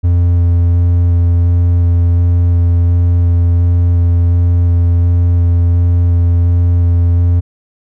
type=tone with vibrato; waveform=triangle; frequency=86.7 Hz; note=F2; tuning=12 cents flat; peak=-5 dBFS; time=0.03-7.41 s; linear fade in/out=20 ms; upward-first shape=square; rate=1.4 Hz; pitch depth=8 cents each way; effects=none